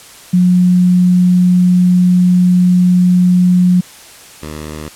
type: tone pair in turn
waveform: sine / 10% pulse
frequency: 180 / 76.52 Hz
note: F#3 / D#2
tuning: -47 / -28 cents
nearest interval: octave + minor third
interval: 1481 cents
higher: first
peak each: -6 / -16 dBFS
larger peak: first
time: 0.33-3.81 / 4.42-4.89 s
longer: first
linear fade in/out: 10 ms
effects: white hiss -37 dBFS RMS until 4.95 s + low-pass 11000 Hz 12 dB/octave